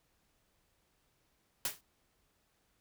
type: noise with exponential decay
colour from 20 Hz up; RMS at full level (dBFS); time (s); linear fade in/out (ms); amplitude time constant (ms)
white; -30; 1.65-1.81; 2; 34
effects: pink hiss -75 dBFS RMS until 2.8 s